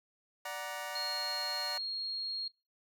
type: chord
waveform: 20% pulse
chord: D augmented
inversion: none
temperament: equal with one note detuned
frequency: 587.3 / 740 / 941.5 Hz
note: D5 / F#5 / A#5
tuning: 0 / 0 / +17 cents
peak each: -38 dBFS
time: 0.45-1.78 s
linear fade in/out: 5 ms
type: tone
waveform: sine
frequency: 4269 Hz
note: C8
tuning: 34 cents sharp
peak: -35 dBFS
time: 0.95-2.48 s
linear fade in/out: 5 ms
effects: noise-tail reverb RT60 0.3 s tail -26 dB re dry